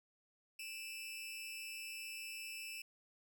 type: tone with amplitude modulation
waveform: sawtooth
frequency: 2637 Hz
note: E7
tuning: in tune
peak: -38 dBFS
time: 0.59-2.82 s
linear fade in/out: 5 ms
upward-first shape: sine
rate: 245 Hz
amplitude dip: 80%
effects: none